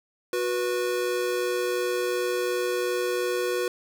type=tone pair together; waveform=square; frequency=365.6 / 488.4 Hz; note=F#4 / B4; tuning=-21 / -19 cents; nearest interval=perfect fourth; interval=502 cents; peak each=-28 dBFS; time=0.33-3.68 s; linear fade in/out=2 ms; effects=none